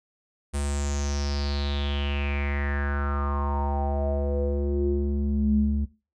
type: tone with low-pass filter sweep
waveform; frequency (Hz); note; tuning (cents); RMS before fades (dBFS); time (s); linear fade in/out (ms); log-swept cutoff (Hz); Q
square; 71.2; C#2; +47; -26; 0.53-5.86; 20; 9200 to 170; 6.9
effects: noise-tail reverb RT60 0.3 s tail -18 dB re dry